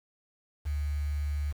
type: tone with quantisation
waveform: sine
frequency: 73 Hz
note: D2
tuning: 10 cents flat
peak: -28 dBFS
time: 0.65-1.53 s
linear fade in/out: 20 ms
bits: 8
effects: none